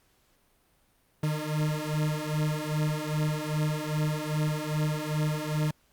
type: beating tone pair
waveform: 40% pulse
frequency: 151.3 / 153.8 Hz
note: D#3 / D#3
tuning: -48 / -20 cents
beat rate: 2.5 Hz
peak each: -29 dBFS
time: 1.23-5.71 s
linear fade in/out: 5 ms
effects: pink hiss -67 dBFS RMS until 5.92 s + Opus 48 kbps